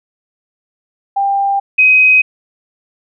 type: tone pair in turn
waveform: sine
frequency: 794 / 2521 Hz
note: G5 / D#7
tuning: +22 / +22 cents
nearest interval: octave + minor sixth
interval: 2000 cents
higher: second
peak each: -11 / -5 dBFS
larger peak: second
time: 1.16-1.6 / 1.78-2.22 s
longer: neither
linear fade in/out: 10 ms
effects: none